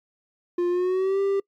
triangle tone with pitch glide, 351.5 to 394.5 Hz, F4 to G4, +11 to +11 cents, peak -18 dBFS, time 0.58-1.4 s, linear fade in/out 5 ms, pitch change +200 cents, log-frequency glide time 0.69-1.2 s, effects noise-tail reverb RT60 0.1 s tail -25 dB re dry + MP3 96 kbps

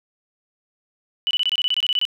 sine tone bursts, 2969 Hz, F#7, 5 cents sharp, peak -17 dBFS, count 13, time 1.27-2.052 s, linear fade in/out 0 ms, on 38 ms, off 24 ms, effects none

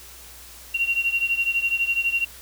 sine beating tone pair, 2748 / 2760 Hz, F7 / F7, -29 / -21 cents, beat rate 12 Hz, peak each -22 / -25 dBFS, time 0.74-2.25 s, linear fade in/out 10 ms, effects added 60 Hz sine -49 dBFS peak until 2.41 s + white hiss -44 dBFS RMS until 2.41 s

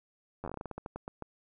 slowing click train, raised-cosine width 1 ms, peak -25 dBFS, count 16, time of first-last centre 0.44-1.223 s, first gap 10 ms, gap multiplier 1.21, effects none

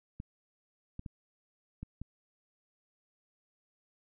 clicks, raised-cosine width 5 ms, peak -28 dBFS, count 5, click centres 0.201 / 0.994 / 1.062 / 1.83 / 2.016 s, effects none

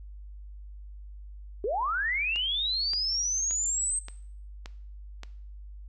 sine linear sweep, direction up, 370 to 8350 Hz, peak -26 dBFS, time 1.64-3.99 s, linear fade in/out 2 ms
click train, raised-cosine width 0.2 ms, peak -23 dBFS, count 6, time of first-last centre 2.36-5.234 s, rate 1.74 Hz
effects noise-tail reverb RT60 0.6 s tail -17 dB re dry + added 50 Hz sine -41 dBFS peak until 5.88 s

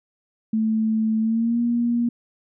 sine tone with pitch glide, 220 to 237.2 Hz, A3 to A#3, 0 to +30 cents, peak -18 dBFS, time 0.53-2.09 s, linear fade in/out 5 ms, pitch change +130 cents, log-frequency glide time 1.2-1.6 s, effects none

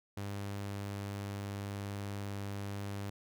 sawtooth tone, 100.4 Hz, G2, 42 cents sharp, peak -34 dBFS, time 0.17-3.1 s, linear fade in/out 5 ms, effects none

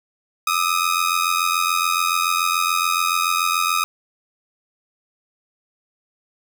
sawtooth ring-modulated tone, 1250 Hz, D#6, 8 cents sharp, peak -11 dBFS, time 0.47-3.84 s, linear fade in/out 0 ms, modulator 43.5 Hz, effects none

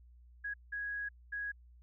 sine tone bursts at uneven times, 1659 Hz, G#6, 2 cents flat, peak -36 dBFS, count 3, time 0.44-0.54 / 0.72-1.09 / 1.32-1.52 s, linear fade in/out 10 ms, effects added 60 Hz sine -56 dBFS peak until 1.82 s

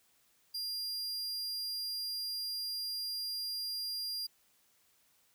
45% pulse tone, 4800 Hz, D8, 37 cents sharp, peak -35 dBFS, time 0.54-4.27 s, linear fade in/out 10 ms, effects white hiss -70 dBFS RMS until 5.34 s

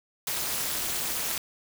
white noise with amplitude modulation, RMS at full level -26 dBFS, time 0.27-1.38 s, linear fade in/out 2 ms, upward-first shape sine, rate 291 Hz, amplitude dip 100%, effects none

